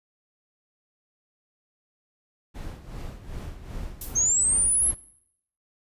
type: noise with tremolo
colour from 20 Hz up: brown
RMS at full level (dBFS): -34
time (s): 2.54-4.95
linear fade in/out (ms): 20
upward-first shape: sine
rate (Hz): 2.6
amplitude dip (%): 70
type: noise with exponential decay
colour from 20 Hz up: violet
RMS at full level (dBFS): -29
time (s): 4.01-4.3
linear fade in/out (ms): 5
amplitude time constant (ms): 61
type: linear sweep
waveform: sine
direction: up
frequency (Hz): 6240 to 11175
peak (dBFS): -19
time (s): 4.15-4.92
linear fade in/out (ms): 20
effects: noise-tail reverb RT60 0.7 s tail -18 dB re dry + resampled to 32000 Hz